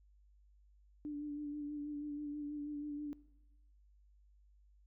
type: tone with vibrato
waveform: sine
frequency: 293.9 Hz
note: D4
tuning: 1 cent sharp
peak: -39 dBFS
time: 1.05-3.13 s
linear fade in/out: 0 ms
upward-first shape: sine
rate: 6.2 Hz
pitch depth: 28 cents each way
effects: noise-tail reverb RT60 1.0 s tail -20 dB re dry + added 50 Hz sine -63 dBFS peak until 4.86 s